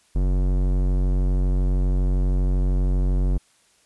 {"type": "tone with low-pass filter", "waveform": "square", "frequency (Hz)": 46.34, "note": "F#1", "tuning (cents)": 3, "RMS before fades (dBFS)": -20, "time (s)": [0.15, 3.38], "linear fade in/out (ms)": 10, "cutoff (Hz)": 440, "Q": 0.53, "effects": ["white hiss -60 dBFS RMS until 3.85 s", "resampled to 24000 Hz"]}